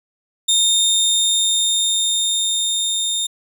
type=tone with level ramp; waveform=25% pulse; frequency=3651 Hz; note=A#7; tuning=37 cents flat; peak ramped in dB=-9 to -15 dBFS; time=0.48-3.27 s; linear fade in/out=10 ms; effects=none